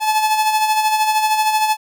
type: tone with tremolo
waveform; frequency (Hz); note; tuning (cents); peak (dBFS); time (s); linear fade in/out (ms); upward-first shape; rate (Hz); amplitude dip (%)
45% pulse; 863; A5; -34; -12; 0-1.77; 50; sine; 13; 50
effects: none